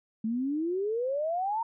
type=exponential sweep; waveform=sine; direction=up; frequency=215.2 to 935 Hz; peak=-27 dBFS; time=0.24-1.63 s; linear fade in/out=5 ms; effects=none